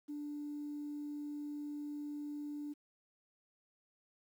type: tone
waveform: sine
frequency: 293.7 Hz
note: D4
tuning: in tune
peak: -39 dBFS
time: 0.08-2.74 s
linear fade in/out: 20 ms
effects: tanh soft clip ceiling -36 dBFS + 11-bit